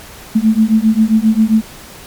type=beating tone pair; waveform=sine; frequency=216 / 223.5 Hz; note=A3 / A3; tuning=-32 / +27 cents; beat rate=7.5 Hz; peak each=-11 dBFS; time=0.35-1.62 s; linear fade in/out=10 ms; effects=pink hiss -35 dBFS RMS until 2.06 s + MP3 96 kbps